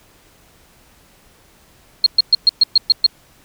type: tone bursts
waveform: sine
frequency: 4264 Hz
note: C8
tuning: 32 cents sharp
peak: -6 dBFS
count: 8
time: 2.04-3.064 s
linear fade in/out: 2 ms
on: 23 ms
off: 120 ms
effects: pink hiss -51 dBFS RMS until 3.44 s